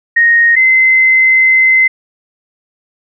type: tone pair in turn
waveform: sine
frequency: 1864.7 / 2059 Hz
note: A#6 / C7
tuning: 0 / -28 cents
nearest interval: major second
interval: 172 cents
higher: second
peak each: -5 dBFS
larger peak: neither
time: 0.16-0.56 / 0.56-1.88 s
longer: second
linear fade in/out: 10 ms
effects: none